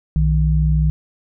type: tone pair together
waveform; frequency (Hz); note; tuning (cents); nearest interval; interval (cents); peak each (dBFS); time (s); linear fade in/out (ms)
sine; 61.5 / 155.31; B1 / D#3; -7 / -3; octave + major third; 1604; -15 / -16; 0.16-0.9; 0
effects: none